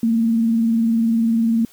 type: tone with vibrato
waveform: sine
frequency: 227.9 Hz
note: A#3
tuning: 39 cents flat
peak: -14 dBFS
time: 0.03-1.65 s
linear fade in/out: 2 ms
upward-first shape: triangle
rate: 20 Hz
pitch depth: 63 cents each way
effects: white hiss -50 dBFS RMS until 1.72 s